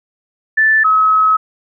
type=tone pair in turn; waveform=sine; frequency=1758 / 1281.8 Hz; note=A6 / E6; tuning=-2 / -49 cents; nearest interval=perfect fourth; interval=547 cents; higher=first; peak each=-8 dBFS; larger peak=neither; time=0.57-0.84 / 0.84-1.37 s; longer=second; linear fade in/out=10 ms; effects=none